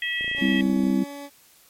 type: harmonic tone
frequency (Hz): 647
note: E5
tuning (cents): -32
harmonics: 3 / 4 / 5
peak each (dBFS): -26 / -32 / -30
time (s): 0.02-0.61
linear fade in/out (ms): 2
type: click train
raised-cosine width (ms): 2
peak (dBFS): -27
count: 21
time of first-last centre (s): 0.21-0.904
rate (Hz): 28.8
type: tone with pitch glide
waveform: 20% pulse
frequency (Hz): 282.1 to 283.9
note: C#4 to C#4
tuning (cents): +30 to +41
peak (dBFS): -30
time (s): 0.35-1.3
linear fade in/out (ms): 50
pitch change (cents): +11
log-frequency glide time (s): 0.8-1.1
type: chord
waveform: sine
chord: C major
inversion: second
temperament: just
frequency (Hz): 196.22 / 261.6 / 327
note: G3 / C4 / E4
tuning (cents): +2 / 0 / -14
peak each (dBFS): -22 / -22 / -26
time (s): 0.41-1.04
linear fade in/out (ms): 10
effects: white hiss -55 dBFS RMS until 1.69 s + MP3 64 kbps